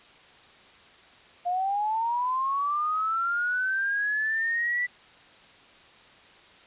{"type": "linear sweep", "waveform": "sine", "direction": "up", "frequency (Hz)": [698.5, 1975.5], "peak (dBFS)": -24, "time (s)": [1.45, 4.87], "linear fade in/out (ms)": 20, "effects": ["white hiss -53 dBFS RMS until 6.66 s", "resampled to 8000 Hz"]}